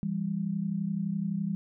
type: tone pair together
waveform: sine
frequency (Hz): 168 / 199.79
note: E3 / G3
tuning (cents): +33 / +33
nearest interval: minor third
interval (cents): 300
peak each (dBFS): -32 / -30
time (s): 0.03-1.55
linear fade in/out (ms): 0
effects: none